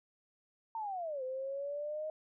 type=linear two-way sweep; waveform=sine; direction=down then up; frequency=919 to 510 to 626 Hz; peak=-36 dBFS; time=0.75-2.1 s; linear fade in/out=2 ms; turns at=1.23 s; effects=none